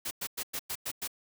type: noise bursts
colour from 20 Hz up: white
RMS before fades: -35 dBFS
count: 7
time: 0.05-1.077 s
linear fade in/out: 10 ms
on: 61 ms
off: 100 ms
effects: none